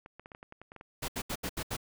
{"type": "clicks", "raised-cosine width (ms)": 0.5, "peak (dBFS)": -32, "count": 11, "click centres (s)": [0.061, 0.196, 0.259, 0.318, 0.349, 0.429, 0.524, 0.616, 0.719, 0.763, 0.811]}
{"type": "noise bursts", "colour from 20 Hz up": "pink", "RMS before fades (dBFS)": -35, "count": 6, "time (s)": [1.02, 1.768], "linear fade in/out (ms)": 10, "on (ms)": 63, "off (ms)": 74}
{"effects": []}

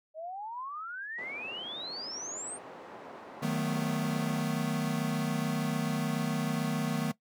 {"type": "exponential sweep", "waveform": "sine", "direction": "up", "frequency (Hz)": [613, 8970], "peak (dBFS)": -37, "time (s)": [0.14, 2.59], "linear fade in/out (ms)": 50}
{"type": "band-pass noise", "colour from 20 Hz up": "white", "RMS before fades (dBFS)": -47, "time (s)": [1.18, 4.42], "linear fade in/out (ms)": 5, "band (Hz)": [250, 810], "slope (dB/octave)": 12}
{"type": "chord", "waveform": "square", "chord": "B dominant seventh", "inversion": "first", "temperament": "equal", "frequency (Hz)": [155.56, 185, 220, 246.9], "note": ["D#3", "F#3", "A3", "B3"], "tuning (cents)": [0, 0, 0, 0], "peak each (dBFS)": [-34, -38, -35, -36], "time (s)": [3.42, 7.12], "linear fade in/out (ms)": 10}
{"effects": ["noise-tail reverb RT60 0.1 s tail -18 dB re dry"]}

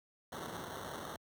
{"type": "noise with sample-and-hold", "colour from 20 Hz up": "white", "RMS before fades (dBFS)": -44, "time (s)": [0.32, 1.16], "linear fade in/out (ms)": 2, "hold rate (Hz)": 2450, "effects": ["high-pass 80 Hz 12 dB/octave"]}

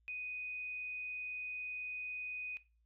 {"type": "tone with frequency modulation", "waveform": "sine", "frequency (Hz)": 2492, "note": "D#7", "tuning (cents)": 2, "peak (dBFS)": -40, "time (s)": [0.08, 2.57], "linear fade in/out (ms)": 0, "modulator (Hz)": 38, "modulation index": 0.26, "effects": ["noise-tail reverb RT60 0.3 s tail -17 dB re dry", "added 57 Hz sine -70 dBFS peak until 2.85 s"]}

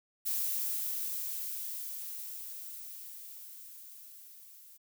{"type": "noise with level ramp", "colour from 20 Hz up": "violet", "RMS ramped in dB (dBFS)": [-32, -55], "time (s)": [0.25, 4.78], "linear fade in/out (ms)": 20, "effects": []}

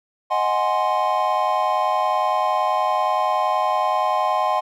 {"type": "chord", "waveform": "triangle", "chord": "Ab dominant seventh", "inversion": "second", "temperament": "equal", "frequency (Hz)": [622.3, 740, 830.6, 1046.5], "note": ["Eb5", "Gb5", "Ab5", "C6"], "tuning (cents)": [0, 0, 0, 0], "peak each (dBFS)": [-23, -21, -22, -20], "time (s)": [0.3, 4.61], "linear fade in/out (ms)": 20, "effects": []}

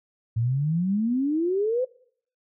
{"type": "exponential sweep", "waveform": "sine", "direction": "up", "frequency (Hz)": [110, 523.3], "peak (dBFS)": -21, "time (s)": [0.36, 1.85], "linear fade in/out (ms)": 10, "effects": ["noise-tail reverb RT60 0.6 s tail -22 dB re dry"]}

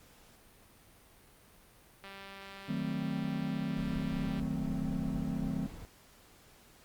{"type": "click train", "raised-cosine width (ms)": 0.3, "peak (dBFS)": -32, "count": 463, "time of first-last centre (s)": [2.04, 4.397], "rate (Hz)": 196}
{"type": "chord", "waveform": "triangle", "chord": "D# diminished seventh", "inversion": "none", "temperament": "equal", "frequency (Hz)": [155.56, 185, 220, 261.6], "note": ["D#3", "F#3", "A3", "C4"], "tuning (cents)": [0, 0, 0, 0], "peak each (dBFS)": -36, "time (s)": [2.68, 5.67], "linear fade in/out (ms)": 10}
{"type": "noise", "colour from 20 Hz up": "brown", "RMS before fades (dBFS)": -43, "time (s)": [3.77, 5.85], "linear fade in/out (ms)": 0}
{"effects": ["pink hiss -60 dBFS RMS until 6.84 s", "Opus 48 kbps"]}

